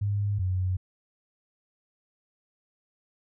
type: tone pair in turn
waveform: sine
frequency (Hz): 101.8 / 92.43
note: G#2 / F#2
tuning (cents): -34 / -1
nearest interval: major second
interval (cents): 167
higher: first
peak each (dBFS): -24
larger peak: neither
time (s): 0.01-0.39 / 0.39-0.77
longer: neither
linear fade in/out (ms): 10
effects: none